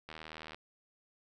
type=click train; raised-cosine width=0.3 ms; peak=-29 dBFS; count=37; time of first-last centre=0.09-0.546 s; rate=79 Hz; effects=none